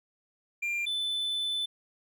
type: tone pair in turn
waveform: triangle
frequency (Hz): 2387 / 3511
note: D7 / A7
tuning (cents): +28 / -4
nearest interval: perfect fifth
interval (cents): 668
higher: second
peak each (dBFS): -27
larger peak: neither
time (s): 0.62-0.86 / 0.86-1.66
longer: second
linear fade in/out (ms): 10
effects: none